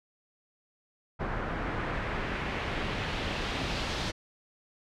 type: noise with low-pass filter sweep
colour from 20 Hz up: pink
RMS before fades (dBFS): -33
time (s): 1.19-4.12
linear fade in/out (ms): 20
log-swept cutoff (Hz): 1400 to 4500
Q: 1.3
effects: none